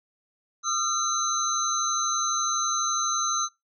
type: tone cluster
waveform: sine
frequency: 1225 / 1357 / 3973 / 6200 Hz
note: D#6 / E6 / B7 / G8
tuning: -27 / +50 / +10 / -20 cents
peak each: -29 / -30 / -34 / -27 dBFS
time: 0.63-3.49 s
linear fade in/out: 50 ms
effects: noise-tail reverb RT60 0.2 s tail -22 dB re dry